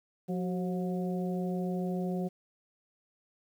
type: harmonic tone with a mistuned harmonic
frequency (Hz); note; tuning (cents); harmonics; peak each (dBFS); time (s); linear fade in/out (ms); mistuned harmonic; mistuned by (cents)
180; F#3; -47; 1 / 2 / 3 / 4; -31 / -37 / -41 / -43; 0.28-2.29; 20; 2; +62
effects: 10-bit